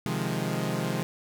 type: chord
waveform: sawtooth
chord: F minor seventh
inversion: second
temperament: equal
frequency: 130.81 / 155.56 / 174.61 / 207.7 Hz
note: C3 / Eb3 / F3 / Ab3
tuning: 0 / 0 / 0 / 0 cents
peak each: -29 dBFS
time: 0.06-1.03 s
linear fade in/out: 0 ms
effects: none